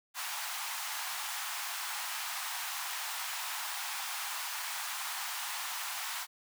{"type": "high-pass noise", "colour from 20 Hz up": "pink", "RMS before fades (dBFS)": -38, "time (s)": [0.14, 6.27], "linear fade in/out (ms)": 50, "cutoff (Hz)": 780, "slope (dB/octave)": 48, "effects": []}